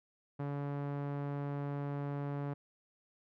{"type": "tone with low-pass filter", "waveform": "sawtooth", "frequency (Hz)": 142.6, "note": "C#3", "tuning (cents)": 49, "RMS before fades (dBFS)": -38, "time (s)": [0.39, 2.54], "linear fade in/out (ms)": 10, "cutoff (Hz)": 1200, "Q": 0.76, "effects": []}